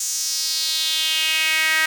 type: tone with high-pass filter sweep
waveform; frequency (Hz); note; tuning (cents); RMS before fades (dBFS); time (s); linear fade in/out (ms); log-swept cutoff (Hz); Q
sawtooth; 316.6; D#4; +30; -21; 0-1.86; 5; 6800 to 1800; 3.3
effects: none